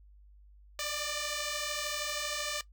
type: beating tone pair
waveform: 5% pulse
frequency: 587.3 / 600.3 Hz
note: D5 / D5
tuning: 0 / +38 cents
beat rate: 13 Hz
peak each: -25 dBFS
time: 0.79-2.61 s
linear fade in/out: 2 ms
effects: noise-tail reverb RT60 0.1 s tail -17 dB re dry + added 50 Hz sine -54 dBFS peak until 2.72 s